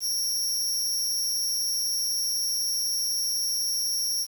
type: tone with amplitude modulation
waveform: sawtooth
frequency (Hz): 5588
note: F8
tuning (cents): 0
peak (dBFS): -18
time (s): 0-4.27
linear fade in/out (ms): 50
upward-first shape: sine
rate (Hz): 212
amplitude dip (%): 100
effects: 8-bit